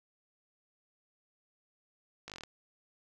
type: slowing click train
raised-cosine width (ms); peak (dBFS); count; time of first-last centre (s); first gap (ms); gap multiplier
0.2; -26; 8; 2.28-2.436; 18; 1.07
effects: none